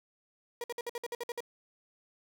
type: tone bursts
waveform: 35% pulse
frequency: 477 Hz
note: A#4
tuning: 40 cents sharp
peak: -33 dBFS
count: 10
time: 0.61-1.405 s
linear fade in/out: 2 ms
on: 30 ms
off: 55 ms
effects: none